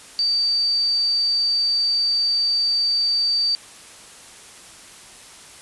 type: tone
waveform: sine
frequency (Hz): 4625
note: D8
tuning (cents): -27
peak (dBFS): -17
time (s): 0.19-3.55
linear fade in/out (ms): 0
effects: white hiss -43 dBFS RMS until 5.61 s + resampled to 24000 Hz